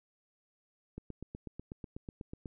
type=click train; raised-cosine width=3 ms; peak=-29 dBFS; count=13; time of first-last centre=0.98-2.458 s; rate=8.12 Hz; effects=none